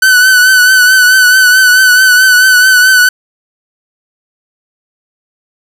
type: tone with vibrato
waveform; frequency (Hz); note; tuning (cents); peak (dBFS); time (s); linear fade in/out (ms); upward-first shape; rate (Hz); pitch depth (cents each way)
45% pulse; 1505; F#6; +29; -3; 0.02-3.09; 5; triangle; 4.6; 46
effects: none